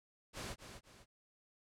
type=noise with echo; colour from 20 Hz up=pink; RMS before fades=-44 dBFS; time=0.33-0.56 s; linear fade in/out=50 ms; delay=250 ms; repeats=2; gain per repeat=-8 dB; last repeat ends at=1.06 s; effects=low-pass 9000 Hz 12 dB/octave